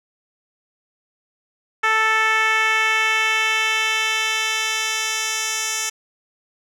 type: tone with band-pass filter sweep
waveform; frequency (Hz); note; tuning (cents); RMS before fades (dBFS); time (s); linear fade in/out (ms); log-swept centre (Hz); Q
10% pulse; 440; A4; 0; -20; 1.83-5.9; 10; 1600 to 6100; 1.3
effects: none